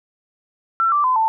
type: tone with pitch steps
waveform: sine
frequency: 1345 / 1170.9 / 1019.3 / 887.4 Hz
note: E6 / D6 / C6 / A5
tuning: +34 / -6 / -46 / +14 cents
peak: -14 dBFS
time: 0.8-1.28 s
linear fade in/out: 0 ms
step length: 120 ms
effects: none